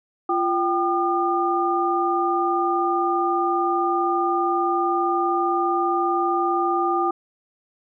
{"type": "tone cluster", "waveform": "sine", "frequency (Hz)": [346.2, 779, 1211], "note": ["F4", "G5", "D#6"], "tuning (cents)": [-15, -11, -47], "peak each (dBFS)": -23, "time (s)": [0.29, 7.11], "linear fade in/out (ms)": 5, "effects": []}